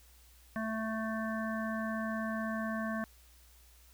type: harmonic tone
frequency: 221 Hz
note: A3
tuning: 8 cents sharp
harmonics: 1 / 3 / 5 / 7 / 8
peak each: -35 / -40 / -42 / -43 / -44 dBFS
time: 0.56-3.04 s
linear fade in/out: 0 ms
effects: added 60 Hz sine -59 dBFS peak until 3.93 s + white hiss -63 dBFS RMS until 3.93 s